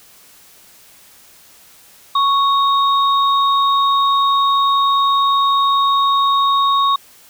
sine tone pair together, 1108.7 / 3729 Hz, C#6 / A#7, 0 / 0 cents, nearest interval octave + major sixth, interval 2100 cents, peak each -12 / -20 dBFS, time 2.15-6.96 s, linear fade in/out 5 ms, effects white hiss -46 dBFS RMS until 7.29 s

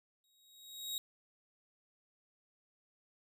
sawtooth tone with exponential growth, 3792 Hz, A#7, 29 cents sharp, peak -32 dBFS, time 0.24-0.98 s, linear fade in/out 1 ms, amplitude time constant 160 ms, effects none

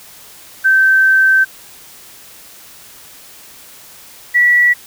sine tone pair in turn, 1550 / 1944.4 Hz, G6 / B6, -20 / -28 cents, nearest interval major third, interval 392 cents, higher second, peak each -7 dBFS, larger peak neither, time 0.64-1.45 / 4.34-4.74 s, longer first, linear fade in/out 20 ms, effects white hiss -39 dBFS RMS until 4.86 s

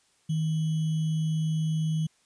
sine tone with sample-and-hold, 158 Hz, D#3, 27 cents sharp, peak -24 dBFS, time 0.29-2.07 s, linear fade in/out 10 ms, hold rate 3150 Hz, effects white hiss -66 dBFS RMS until 2.25 s + resampled to 22050 Hz

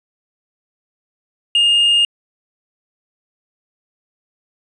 triangle tone with hard clipping, 2832 Hz, F7, 23 cents sharp, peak -11 dBFS, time 1.55-2.05 s, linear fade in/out 2 ms, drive 5 dB, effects resampled to 22050 Hz

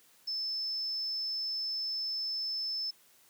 sine tone, 5260 Hz, E8, 5 cents flat, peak -32 dBFS, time 0.27-2.91 s, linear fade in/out 10 ms, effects white hiss -63 dBFS RMS until 3.29 s + high-pass 100 Hz 12 dB/octave

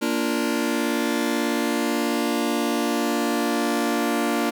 sawtooth chord, Bb major, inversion none, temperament just, 233.1 / 291.4 / 349.6 Hz, Bb3 / D4 / F4, 0 / -13 / +2 cents, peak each -21 / -21 / -23 dBFS, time 0.01-4.51 s, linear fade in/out 20 ms, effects none

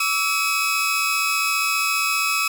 sawtooth tone cluster, 1143 / 1312 / 2549 Hz, D6 / E6 / D#7, -47 / -9 / +41 cents, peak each -24 / -21 / -18 dBFS, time 0-2.48 s, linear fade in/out 5 ms, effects none

